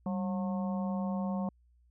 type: harmonic tone with a mistuned harmonic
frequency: 181 Hz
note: F#3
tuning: 38 cents flat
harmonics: 1 / 3 / 4 / 5 / 6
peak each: -31 / -41 / -43 / -45 / -47 dBFS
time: 0.06-1.49 s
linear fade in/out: 2 ms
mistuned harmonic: 1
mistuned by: +120 cents
effects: added 60 Hz sine -62 dBFS peak until 1.9 s